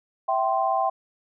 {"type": "chord", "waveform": "sine", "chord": "C major", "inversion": "first", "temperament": "equal with one note detuned", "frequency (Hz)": [659.3, 775, 1046.5], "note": ["E5", "G5", "C6"], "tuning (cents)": [0, -20, 0], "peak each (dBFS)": [-26, -23, -26], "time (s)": [0.28, 0.9], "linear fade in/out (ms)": 10, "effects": []}